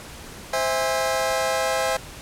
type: chord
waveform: sawtooth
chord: C augmented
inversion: none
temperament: just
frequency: 523.3 / 654.1 / 817.6 Hz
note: C5 / E5 / G#5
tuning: 0 / -14 / -27 cents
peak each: -21 / -21 / -23 dBFS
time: 0.53-1.97 s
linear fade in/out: 5 ms
effects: pink hiss -40 dBFS RMS until 2.21 s + low-pass 12000 Hz 12 dB/octave